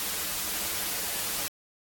white noise with comb filter, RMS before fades -31 dBFS, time 0-1.48 s, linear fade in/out 0 ms, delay 7.8 ms, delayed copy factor -0.85, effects AAC 64 kbps

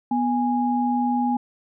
sine tone pair together, 245.7 / 826.4 Hz, B3 / G#5, -9 / -9 cents, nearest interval octave + major sixth, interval 2100 cents, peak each -21 / -23 dBFS, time 0.11-1.37 s, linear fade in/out 5 ms, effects none

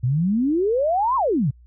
sine exponential two-way sweep, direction up then down, 116.54 to 1100 to 116.54 Hz, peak -17 dBFS, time 0.03-1.51 s, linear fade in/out 10 ms, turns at 1.16 s, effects added 60 Hz sine -46 dBFS peak until 1.66 s

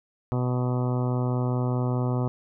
harmonic tone, 124.8 Hz, B2, 19 cents sharp, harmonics 1 / 2 / 3 / 4 / 5 / 6 / 7 / 8 / 9 / 10, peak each -24 / -30 / -34 / -36 / -38 / -40 / -41 / -42 / -43 / -44 dBFS, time 0.32-2.28 s, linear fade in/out 0 ms, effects none

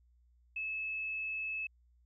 sine tone, 2600 Hz, E7, 24 cents flat, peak -35 dBFS, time 0.56-1.67 s, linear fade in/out 5 ms, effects added 60 Hz sine -64 dBFS peak until 2.05 s

